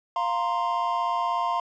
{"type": "chord", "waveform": "triangle", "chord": "F suspended fourth", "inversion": "none", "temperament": "just", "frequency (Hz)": [698.5, 931.3, 1047.7], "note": ["F5", "Bb5", "C6"], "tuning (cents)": [0, -2, 2], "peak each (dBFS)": [-27, -26, -25], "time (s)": [0.16, 1.6], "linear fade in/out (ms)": 2, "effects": ["resampled to 16000 Hz"]}